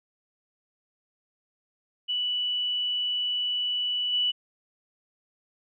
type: tone with level steps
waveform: sine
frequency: 2960 Hz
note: F#7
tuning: in tune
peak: -25 / -22 dBFS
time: 2.08-4.32 s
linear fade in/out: 20 ms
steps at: 4.12 s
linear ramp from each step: 20 ms
effects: none